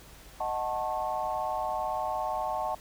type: chord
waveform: sine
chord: D# half-diminished seventh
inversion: none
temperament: equal with one note detuned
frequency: 622.3 / 740 / 880 / 1089.1 Hz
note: D#5 / F#5 / A5 / C#6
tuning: 0 / 0 / 0 / -31 cents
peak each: -35 / -33 / -33 / -37 dBFS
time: 0.4-2.75 s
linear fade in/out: 5 ms
effects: added 50 Hz sine -52 dBFS peak until 2.8 s + pink hiss -52 dBFS RMS until 2.8 s